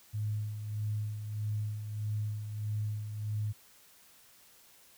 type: tone with tremolo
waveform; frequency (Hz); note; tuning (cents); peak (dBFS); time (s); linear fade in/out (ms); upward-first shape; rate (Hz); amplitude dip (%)
sine; 106.1; G#2; +38; -30; 0.13-3.53; 20; sine; 1.6; 55
effects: white hiss -60 dBFS RMS until 4.97 s